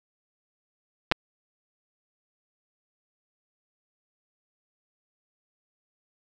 clicks, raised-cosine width 0.3 ms, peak -5 dBFS, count 2, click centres 1.115 / 1.121 s, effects none

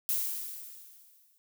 violet noise with exponential decay, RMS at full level -28 dBFS, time 0.09-1.38 s, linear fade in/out 0 ms, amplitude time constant 280 ms, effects none

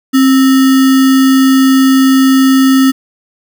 sine tone with sample-and-hold, 265.7 Hz, C4, 27 cents sharp, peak -4 dBFS, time 0.13-2.92 s, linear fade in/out 20 ms, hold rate 1575 Hz, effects none

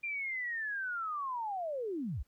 sine linear sweep, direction down, 2400 to 41.2 Hz, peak -34 dBFS, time 0.03-2.23 s, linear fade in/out 10 ms, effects pink hiss -75 dBFS RMS until 2.27 s

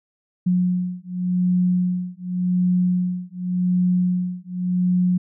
sine beating tone pair, 180 / 180.88 Hz, F#3 / F#3, -47 / -39 cents, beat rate 0.88 Hz, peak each -21 dBFS, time 0.46-5.18 s, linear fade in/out 10 ms, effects none

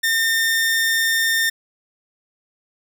sawtooth tone, 1814 Hz, A#6, 48 cents flat, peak -13 dBFS, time 0.03-1.5 s, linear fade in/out 10 ms, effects none

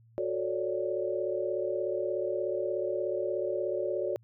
sine chord, D major seventh, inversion first, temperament just, 367.1 / 440.5 / 550.6 / 587.3 Hz, F#4 / A4 / C#5 / D5, -14 / +2 / -12 / 0 cents, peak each -33 / -36 / -34 / -34 dBFS, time 0.18-4.16 s, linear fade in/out 0 ms, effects added 114 Hz sine -57 dBFS peak until 4.23 s

